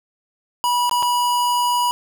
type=tone with dropouts; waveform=square; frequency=974 Hz; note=B5; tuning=24 cents flat; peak=-17 dBFS; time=0.64-1.91 s; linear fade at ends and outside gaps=0 ms; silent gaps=0.895-0.912 / 1.025-1.029 s; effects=none